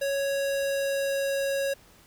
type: tone with pitch glide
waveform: square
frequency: 554.4 to 551.2 Hz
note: C#5 to C#5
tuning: 0 to -10 cents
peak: -26 dBFS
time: 0.01-1.74 s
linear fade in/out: 10 ms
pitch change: -10 cents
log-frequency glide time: 0.18-1.38 s
effects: pink hiss -56 dBFS RMS until 2.06 s